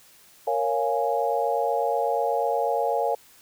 sine chord, Bb minor seventh, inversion none, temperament equal, 466.2 / 554.4 / 698.5 / 830.6 Hz, Bb4 / Db5 / F5 / Ab5, 0 / 0 / 0 / 0 cents, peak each -27 dBFS, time 0.47-3.15 s, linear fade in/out 5 ms, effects white hiss -54 dBFS RMS until 3.41 s

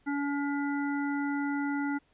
harmonic tone, 284.4 Hz, C#4, 45 cents sharp, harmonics 1 / 3 / 5 / 7, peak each -29 / -38 / -38 / -42 dBFS, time 0.06-1.99 s, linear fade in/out 20 ms, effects pink hiss -68 dBFS RMS until 2.13 s + resampled to 8000 Hz

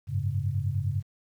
sine chord, F# suspended second, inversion none, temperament equal with one note detuned, 93.95 / 103.83 / 138.59 Hz, F#2 / G#2 / C#3, +27 / 0 / 0 cents, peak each -30 / -29 / -31 dBFS, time 0.07-1.03 s, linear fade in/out 50 ms, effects 10-bit

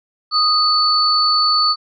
sine tone pair together, 1244.5 / 4475 Hz, D#6 / C#8, 0 / +16 cents, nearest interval octave + minor seventh, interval 2216 cents, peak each -16 / -14 dBFS, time 0.31-1.76 s, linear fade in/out 50 ms, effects none

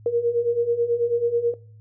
sine beating tone pair, 466.2 / 475.4 Hz, A#4 / A#4, 0 / +34 cents, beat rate 9.2 Hz, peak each -24 / -21 dBFS, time 0.06-1.54 s, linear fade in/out 2 ms, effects noise-tail reverb RT60 0.4 s tail -20 dB re dry + added 107 Hz sine -44 dBFS peak until 1.8 s

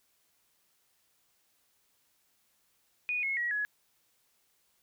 sine tone with pitch steps, 2467 / 2173 / 1913.3 / 1685 Hz, D#7 / C#7 / A#6 / G#6, -15 / -35 / +45 / +25 cents, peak -29 dBFS, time 3.09-3.65 s, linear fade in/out 0 ms, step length 140 ms, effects white hiss -72 dBFS RMS until 4.82 s

